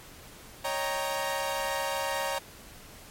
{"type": "chord", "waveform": "sawtooth", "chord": "Eb dominant seventh", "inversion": "third", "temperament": "equal", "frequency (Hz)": [554.4, 622.3, 784, 932.3], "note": ["Db5", "Eb5", "G5", "Bb5"], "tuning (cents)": [0, 0, 0, 0], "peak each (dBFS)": [-29, -34, -33, -29], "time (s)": [0.64, 2.39], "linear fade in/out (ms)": 10, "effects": ["pink hiss -49 dBFS RMS until 3.1 s", "MP3 64 kbps"]}